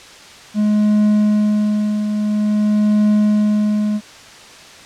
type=tone with tremolo; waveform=triangle; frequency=210.4 Hz; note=G#3; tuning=23 cents sharp; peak=-8 dBFS; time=0.54-4.01 s; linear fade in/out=50 ms; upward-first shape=triangle; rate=0.49 Hz; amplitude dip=55%; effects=white hiss -39 dBFS RMS until 4.85 s + low-pass 6000 Hz 12 dB/octave